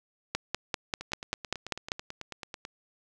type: two click trains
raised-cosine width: 0.2 ms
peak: -21 / -11 dBFS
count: 16 / 9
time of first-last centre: 1.01-2.651 / 0.35-1.919 s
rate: 9.14 / 5.1 Hz
effects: none